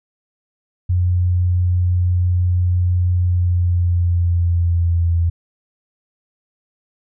sine tone with pitch glide, 89.4 to 84.63 Hz, F2 to E2, +41 to +46 cents, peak -13 dBFS, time 0.89-5.3 s, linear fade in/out 10 ms, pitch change -95 cents, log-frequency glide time 3.17-5.17 s, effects none

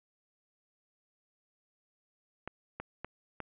clicks, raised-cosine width 0.5 ms, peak -23 dBFS, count 4, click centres 2.476 / 2.8 / 3.046 / 3.403 s, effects resampled to 8000 Hz + 9-bit

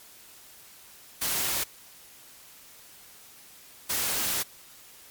white noise bursts at uneven times, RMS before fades -28 dBFS, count 2, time 1.21-1.64 / 3.89-4.43 s, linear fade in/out 10 ms, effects white hiss -51 dBFS RMS until 5.1 s + MP3 96 kbps

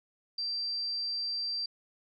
sine tone, 4700 Hz, D8, 1 cent sharp, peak -31 dBFS, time 0.38-1.66 s, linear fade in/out 5 ms, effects none

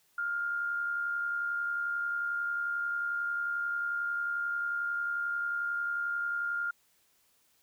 sine tone with amplitude modulation, 1405 Hz, F6, 10 cents sharp, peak -28 dBFS, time 0.18-6.71 s, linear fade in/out 5 ms, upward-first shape sine, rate 71.2 Hz, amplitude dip 40%, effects white hiss -69 dBFS RMS until 7.62 s

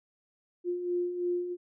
sine beating tone pair, 351.1 / 354.1 Hz, F4 / F4, +9 / +24 cents, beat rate 3 Hz, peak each -37 / -29 dBFS, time 0.64-1.57 s, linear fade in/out 50 ms, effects none

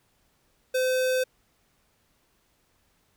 square tone, 513 Hz, C5, 34 cents flat, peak -23 dBFS, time 0.74-1.24 s, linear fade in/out 10 ms, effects pink hiss -68 dBFS RMS until 3.16 s

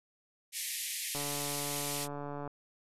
white band-pass noise, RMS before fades -38 dBFS, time 0.52-2.08 s, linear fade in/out 50 ms, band 1800 to 13000 Hz, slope 96 dB/octave
click train, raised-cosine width 1 ms, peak -27 dBFS, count 192, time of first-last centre 1.15-2.476 s, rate 144 Hz
effects none

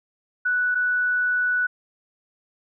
sine tone pair in turn, 1480 / 1480 Hz, F#6 / F#6, 0 / 0 cents, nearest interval unison, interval 0 cents, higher neither, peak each -19 dBFS, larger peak neither, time 0.45-0.75 / 0.75-1.67 s, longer second, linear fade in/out 10 ms, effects none

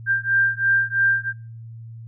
sine beating tone pair, 1584 / 1587 Hz, G6 / G6, +18 / +21 cents, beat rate 3 Hz, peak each -20 dBFS, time 0.06-1.33 s, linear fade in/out 50 ms, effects noise-tail reverb RT60 0.4 s tail -24 dB re dry + added 114 Hz sine -35 dBFS peak until 2.07 s

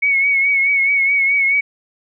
sine tone with vibrato, 2217 Hz, C#7, in tune, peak -12 dBFS, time 0.02-1.61 s, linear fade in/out 10 ms, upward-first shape triangle, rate 4.7 Hz, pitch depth 53 cents each way, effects none

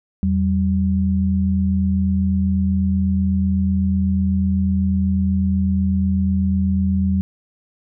sine tone pair together, 83.9 / 191.97 Hz, E2 / G3, +31 / -36 cents, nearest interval octave + major second, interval 1433 cents, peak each -19 / -17 dBFS, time 0.23-7.21 s, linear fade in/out 0 ms, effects none

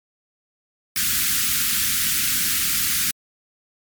white band-stop noise, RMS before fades -21 dBFS, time 0.96-3.11 s, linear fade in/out 2 ms, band 290 to 1300 Hz, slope 48 dB/octave, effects MP3 96 kbps

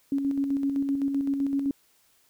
sine tone with tremolo, 277.2 Hz, C#4, in tune, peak -22 dBFS, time 0.12-1.71 s, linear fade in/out 2 ms, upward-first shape square, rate 7.8 Hz, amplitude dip 40%, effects white hiss -64 dBFS RMS until 2.29 s

